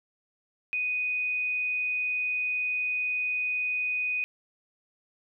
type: tone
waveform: sine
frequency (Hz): 2489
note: D#7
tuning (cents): 0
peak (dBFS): -26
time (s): 0.73-4.24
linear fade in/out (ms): 0
effects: none